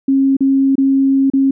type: tone with dropouts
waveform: sine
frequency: 270.8 Hz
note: C#4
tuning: 40 cents flat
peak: -9 dBFS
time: 0.08-1.51 s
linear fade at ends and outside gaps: 5 ms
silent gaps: 0.368-0.406 / 0.755-0.78 / 1.301-1.335 s
effects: none